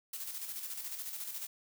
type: noise with tremolo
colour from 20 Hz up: blue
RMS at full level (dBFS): -40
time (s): 0.13-1.47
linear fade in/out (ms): 5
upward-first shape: square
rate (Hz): 14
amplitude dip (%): 45
effects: none